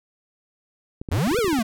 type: clicks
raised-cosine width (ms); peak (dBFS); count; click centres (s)
3; -19; 12; 1.015 / 1.088 / 1.13 / 1.179 / 1.274 / 1.314 / 1.345 / 1.388 / 1.445 / 1.48 / 1.53 / 1.588
type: exponential two-way sweep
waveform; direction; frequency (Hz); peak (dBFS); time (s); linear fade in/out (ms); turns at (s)
square; up then down; 73.42 to 510 to 211.2; -20; 1.11-1.63; 10; 1.38
effects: none